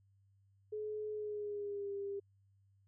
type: tone with pitch glide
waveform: sine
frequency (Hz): 425.6 to 399.4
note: G#4 to G4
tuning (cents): +42 to +32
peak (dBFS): -38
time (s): 0.72-2.2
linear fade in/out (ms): 10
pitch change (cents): -110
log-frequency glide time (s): 1.12-1.92
effects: added 98 Hz sine -67 dBFS peak until 2.87 s